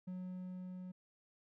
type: tone with level ramp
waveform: triangle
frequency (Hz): 183.1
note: F#3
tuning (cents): -18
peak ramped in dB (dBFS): -39 to -43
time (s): 0.07-0.92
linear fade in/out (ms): 10
effects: none